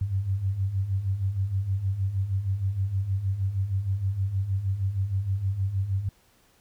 sine beating tone pair, 92.5 / 98.9 Hz, F#2 / G2, 0 / +16 cents, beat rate 6.4 Hz, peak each -31 / -25 dBFS, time 0.01-6.09 s, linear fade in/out 5 ms, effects pink hiss -62 dBFS RMS until 6.6 s

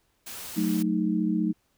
white noise, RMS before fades -39 dBFS, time 0.26-0.83 s, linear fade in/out 10 ms
sine chord, D# diminished, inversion first, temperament equal, 185 / 220 / 311.1 Hz, F#3 / A3 / D#4, 0 / 0 / 0 cents, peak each -27 dBFS, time 0.56-1.53 s, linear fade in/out 20 ms
effects pink hiss -70 dBFS RMS until 1.77 s

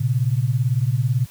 sine beating tone pair, 116.54 / 134.54 Hz, A#2 / C3, 0 / +49 cents, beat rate 18 Hz, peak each -19 / -20 dBFS, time 0-1.26 s, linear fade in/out 10 ms, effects white hiss -47 dBFS RMS until 1.3 s + high-pass 60 Hz 12 dB/octave

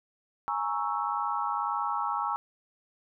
sine chord, A# half-diminished seventh, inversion third, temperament equal, 830.6 / 932.3 / 1108.7 / 1318.5 Hz, G#5 / A#5 / C#6 / E6, 0 / 0 / 0 / 0 cents, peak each -33 dBFS, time 0.48-2.36 s, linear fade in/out 0 ms, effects none

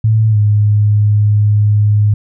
sine tone with pitch glide, 110 to 104.61 Hz, A2 to G#2, 0 to +13 cents, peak -7 dBFS, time 0.04-2.14 s, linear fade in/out 5 ms, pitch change -87 cents, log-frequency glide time 0.3-0.37 s, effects none

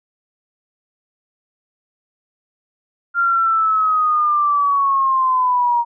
sine linear sweep, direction down, 1396 to 939 Hz, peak -13 dBFS, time 3.14-5.85 s, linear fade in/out 50 ms, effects none

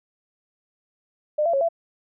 sine tone with pitch steps, 603 / 677 / 549 / 670 Hz, D5 / E5 / C#5 / E5, +46 / +46 / -17 / +28 cents, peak -18 dBFS, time 1.38-1.688 s, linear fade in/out 10 ms, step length 77 ms, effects none

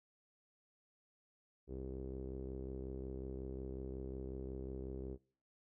sawtooth tone with low-pass filter, 65.5 Hz, C2, 2 cents sharp, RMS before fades -45 dBFS, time 1.67-5.18 s, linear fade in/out 50 ms, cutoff 400 Hz, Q 4.7, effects noise-tail reverb RT60 0.5 s tail -24 dB re dry

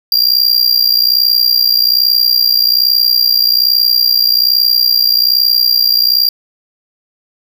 square tone with amplitude modulation, 4764 Hz, D8, 24 cents sharp, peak -5 dBFS, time 0.12-6.29 s, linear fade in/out 2 ms, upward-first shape sine, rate 61.2 Hz, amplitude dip 80%, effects 7-bit

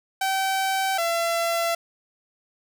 sawtooth tone pair in turn, 770 / 675.4 Hz, G5 / E5, -31 / +42 cents, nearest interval major second, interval 227 cents, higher first, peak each -18 dBFS, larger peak neither, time 0.21-0.98 / 0.98-1.75 s, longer neither, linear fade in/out 5 ms, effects none

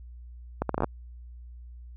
accelerating click train, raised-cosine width 1 ms, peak -12 dBFS, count 8, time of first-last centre 0.62-0.843 s, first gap 73 ms, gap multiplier 0.7, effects added 60 Hz sine -42 dBFS peak until 1.96 s

